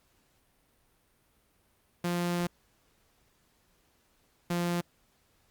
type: tone pair in turn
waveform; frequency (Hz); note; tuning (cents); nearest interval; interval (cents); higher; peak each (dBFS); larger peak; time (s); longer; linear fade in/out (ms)
sawtooth; 174.61 / 173.72; F3 / F3; 0 / -9; unison; 9; first; -24; neither; 2.04-2.47 / 4.5-4.81; first; 5
effects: pink hiss -69 dBFS RMS until 5.5 s + Opus 48 kbps